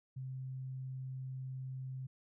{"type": "tone", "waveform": "sine", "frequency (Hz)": 130.81, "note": "C3", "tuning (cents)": 0, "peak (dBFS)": -40, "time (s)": [0.16, 2.07], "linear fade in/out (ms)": 10, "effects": []}